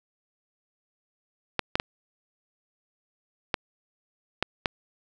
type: clicks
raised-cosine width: 0.3 ms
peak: -7 dBFS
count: 6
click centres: 1.593 / 1.755 / 1.799 / 3.542 / 4.426 / 4.658 s
effects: none